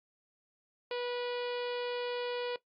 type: harmonic tone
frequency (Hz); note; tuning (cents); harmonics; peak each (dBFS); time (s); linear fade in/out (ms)
488; B4; -21; 1 / 2 / 3 / 4 / 5 / 6 / 7 / 8 / 9 / 10; -34 / -44 / -48 / -50 / -46 / -48 / -51 / -54 / -52 / -57; 0.91-2.56; 2
effects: noise-tail reverb RT60 0.1 s tail -17 dB re dry + Opus 48 kbps